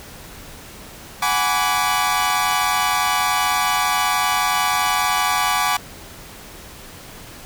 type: chord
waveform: sawtooth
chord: G# half-diminished seventh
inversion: third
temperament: equal with one note detuned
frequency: 740 / 830.6 / 987.8 / 1155.1 Hz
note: F#5 / G#5 / B5 / D6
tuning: 0 / 0 / 0 / -29 cents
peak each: -20 / -19 / -21 / -17 dBFS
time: 1.22-5.77 s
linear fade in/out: 5 ms
effects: pink hiss -39 dBFS RMS until 7.45 s